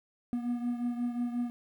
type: beating tone pair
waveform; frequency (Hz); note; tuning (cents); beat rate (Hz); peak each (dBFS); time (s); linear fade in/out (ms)
triangle; 240.3 / 245.9; B3 / B3; -47 / -7; 5.6; -29 / -35; 0.33-1.5; 0
effects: 11-bit